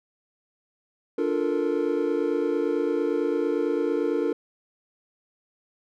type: chord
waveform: triangle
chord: Bb major seventh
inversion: first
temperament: equal with one note detuned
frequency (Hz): 293.7 / 349.2 / 440 / 468.9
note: D4 / F4 / A4 / Bb4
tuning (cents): 0 / 0 / 0 / +10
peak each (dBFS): -26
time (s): 1.18-4.33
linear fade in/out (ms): 5
effects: none